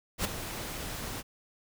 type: noise with ADSR envelope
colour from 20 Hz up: pink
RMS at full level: -27 dBFS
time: 0.18-1.23 s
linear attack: 68 ms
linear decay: 8 ms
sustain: -11 dB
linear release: 36 ms
effects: none